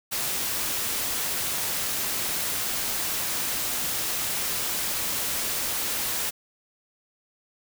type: noise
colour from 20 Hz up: white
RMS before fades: -28 dBFS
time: 0.11-6.31 s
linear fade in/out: 20 ms
effects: none